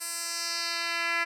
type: tone with band-pass filter sweep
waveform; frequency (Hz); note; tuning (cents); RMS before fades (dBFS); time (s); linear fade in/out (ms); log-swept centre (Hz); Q
10% pulse; 338; E4; +43; -31; 0-1.25; 20; 9600 to 2200; 1.8
effects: none